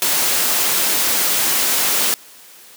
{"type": "noise", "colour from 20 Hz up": "white", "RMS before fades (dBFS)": -17, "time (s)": [0.02, 2.14], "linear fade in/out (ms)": 0, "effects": ["white hiss -43 dBFS RMS until 2.76 s", "high-pass 200 Hz 12 dB/octave"]}